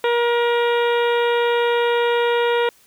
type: harmonic tone with a mistuned harmonic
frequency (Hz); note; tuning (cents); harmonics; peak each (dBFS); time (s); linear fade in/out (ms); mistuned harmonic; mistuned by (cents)
474.9; A#4; +32; 1 / 2 / 3 / 4 / 5 / 6 / 7 / 8; -17 / -23 / -27 / -29 / -31 / -33 / -34 / -35; 0.04-2.69; 2; 8; -33
effects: white hiss -54 dBFS RMS until 2.86 s